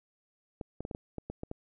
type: clicks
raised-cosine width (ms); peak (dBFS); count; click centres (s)
2; -24; 9; 0.612 / 0.806 / 0.851 / 0.912 / 0.949 / 1.183 / 1.3 / 1.434 / 1.514
effects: none